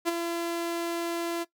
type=tone with ADSR envelope; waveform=sawtooth; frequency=339.2 Hz; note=E4; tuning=50 cents sharp; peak=-18 dBFS; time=0.05-1.45 s; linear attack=33 ms; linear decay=19 ms; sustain=-7 dB; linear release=29 ms; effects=noise-tail reverb RT60 0.1 s tail -18 dB re dry